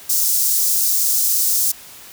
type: high-pass noise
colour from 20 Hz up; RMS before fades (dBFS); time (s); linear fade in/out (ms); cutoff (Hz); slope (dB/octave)
white; -17; 0.09-1.72; 10; 5300; 24
effects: white hiss -40 dBFS RMS until 2.12 s